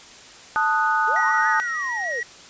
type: chord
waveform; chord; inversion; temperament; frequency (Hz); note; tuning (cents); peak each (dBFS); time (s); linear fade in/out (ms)
sine; D# diminished; second; equal; 880 / 1244.5 / 1480; A5 / D#6 / F#6; 0 / 0 / 0; -22; 0.56-1.6; 0
type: linear two-way sweep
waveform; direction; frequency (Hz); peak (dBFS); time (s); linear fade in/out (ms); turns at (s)
sine; up then down; 392 to 1760 to 426.2; -29; 1.07-2.21; 20; 1.48
type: tone with vibrato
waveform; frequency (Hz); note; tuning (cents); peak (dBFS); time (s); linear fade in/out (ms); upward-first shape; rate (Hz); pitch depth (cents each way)
triangle; 1900; A#6; +33; -23; 1.16-2.23; 2; square; 6.8; 19
effects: white hiss -44 dBFS RMS until 2.49 s + resampled to 16000 Hz

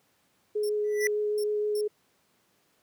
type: tone with vibrato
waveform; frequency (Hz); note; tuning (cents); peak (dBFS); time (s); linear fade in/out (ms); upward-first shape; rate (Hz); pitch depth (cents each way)
sine; 420; G#4; +19; -25; 0.55-1.88; 10; triangle; 6.5; 10
type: tone bursts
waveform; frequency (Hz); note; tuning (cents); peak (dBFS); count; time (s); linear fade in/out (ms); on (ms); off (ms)
10% pulse; 5420; E8; +47; -33; 4; 0.63-1.812; 5; 63; 310
type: tone with exponential growth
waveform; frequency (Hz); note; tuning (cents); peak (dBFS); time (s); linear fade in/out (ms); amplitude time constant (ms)
square; 1973; B6; -2; -23; 0.84-1.07; 1; 48
effects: pink hiss -68 dBFS RMS until 2.82 s + high-pass 150 Hz 12 dB/octave

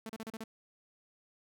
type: tone bursts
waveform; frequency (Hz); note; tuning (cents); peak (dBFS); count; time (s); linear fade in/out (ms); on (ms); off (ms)
sawtooth; 222.2; A3; +17; -36; 6; 0.06-0.439; 2; 34; 35
effects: none

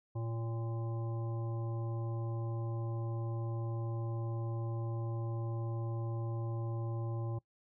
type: harmonic tone with a mistuned harmonic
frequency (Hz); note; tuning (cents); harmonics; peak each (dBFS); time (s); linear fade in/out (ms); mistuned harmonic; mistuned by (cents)
114.9; A#2; -25; 1 / 3 / 5 / 7 / 9; -35 / -45 / -49 / -52 / -54; 0.15-7.39; 10; 5; -18
effects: noise-tail reverb RT60 0.1 s tail -21 dB re dry

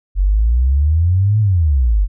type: exponential two-way sweep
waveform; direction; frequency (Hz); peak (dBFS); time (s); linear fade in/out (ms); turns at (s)
sine; up then down; 45.07 to 110 to 45.07; -10; 0.15-2.08; 50; 1.4
effects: none

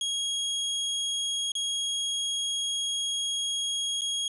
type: tone with dropouts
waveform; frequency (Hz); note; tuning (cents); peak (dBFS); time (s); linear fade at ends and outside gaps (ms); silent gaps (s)
sawtooth; 3288; G#7; -18; -24; 0.01-4.28; 2; 1.519-1.552 / 4.01-4.017
effects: resampled to 24000 Hz

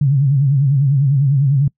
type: tone with vibrato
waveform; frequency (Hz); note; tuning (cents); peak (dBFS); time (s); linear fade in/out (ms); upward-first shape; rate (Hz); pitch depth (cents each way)
sine; 138.59; C#3; 0; -10; 0.01-1.68; 5; sine; 10; 110
effects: noise-tail reverb RT60 0.1 s tail -25 dB re dry

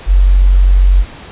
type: tone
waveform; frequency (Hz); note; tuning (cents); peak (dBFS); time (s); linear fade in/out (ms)
sine; 46.25; F#1; 0; -4; 0.06-1.05; 50
effects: pink hiss -33 dBFS RMS until 1.31 s + resampled to 8000 Hz

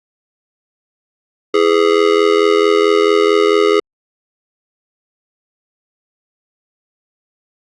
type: tone with amplitude modulation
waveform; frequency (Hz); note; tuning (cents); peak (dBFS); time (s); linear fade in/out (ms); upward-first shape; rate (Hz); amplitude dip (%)
square; 415.3; G#4; 0; -6; 1.54-3.8; 5; sine; 84.5; 90
effects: low-pass 4000 Hz 12 dB/octave + Opus 48 kbps

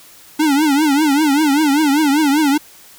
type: tone with vibrato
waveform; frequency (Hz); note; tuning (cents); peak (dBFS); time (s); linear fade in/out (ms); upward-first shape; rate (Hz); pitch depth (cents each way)
square; 293.7; D4; 0; -12; 0.39-2.58; 10; triangle; 5.1; 160
effects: white hiss -43 dBFS RMS until 2.98 s

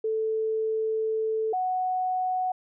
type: tone pair in turn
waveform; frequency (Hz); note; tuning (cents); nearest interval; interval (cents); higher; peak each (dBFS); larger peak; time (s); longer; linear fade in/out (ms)
sine; 440 / 740; A4 / F#5; 0 / 0; major sixth; 900; second; -24; neither; 0.04-1.53 / 1.53-2.52; first; 5
effects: none

